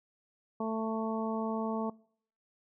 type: harmonic tone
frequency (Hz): 221.8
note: A3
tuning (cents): +14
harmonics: 1 / 2 / 3 / 4 / 5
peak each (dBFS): -34 / -37 / -39 / -40 / -41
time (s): 0.6-1.9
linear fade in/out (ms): 5
effects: noise-tail reverb RT60 0.6 s tail -24 dB re dry